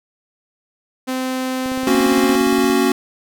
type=tone with pitch glide; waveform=sawtooth; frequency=258.4 to 262.5 Hz; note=C4 to C4; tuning=-21 to +6 cents; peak=-16 dBFS; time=1.07-2.37 s; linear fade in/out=20 ms; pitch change=+27 cents; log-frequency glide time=1.61-2.25 s
type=click train; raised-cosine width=2 ms; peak=-20 dBFS; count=19; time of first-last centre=1.66-2.7 s; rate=17.3 Hz
type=chord; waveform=square; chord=F# major; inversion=first; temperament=equal; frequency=233.1 / 277.2 / 370 Hz; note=A#3 / C#4 / F#4; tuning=0 / 0 / 0 cents; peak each=-20 / -18 / -18 dBFS; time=1.87-2.92 s; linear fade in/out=2 ms
effects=none